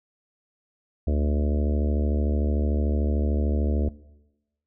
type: harmonic tone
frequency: 73.42 Hz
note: D2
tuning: in tune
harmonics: 1 / 3 / 4 / 5 / 6 / 7 / 8 / 9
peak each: -21 / -31 / -33 / -35 / -37 / -38 / -39 / -40 dBFS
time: 1.07-3.89 s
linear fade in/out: 5 ms
effects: noise-tail reverb RT60 1.0 s tail -20 dB re dry